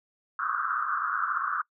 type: band-pass noise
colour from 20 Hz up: white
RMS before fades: -29 dBFS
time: 0.39-1.62 s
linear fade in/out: 5 ms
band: 1100 to 1500 Hz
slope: 96 dB/octave
effects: noise-tail reverb RT60 0.1 s tail -25 dB re dry